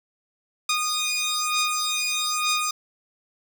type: beating tone pair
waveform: 10% pulse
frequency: 1231 / 1232.1 Hz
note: D#6 / D#6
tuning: -19 / -17 cents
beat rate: 1.1 Hz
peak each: -17 / -18 dBFS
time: 0.69-2.71 s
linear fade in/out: 5 ms
effects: none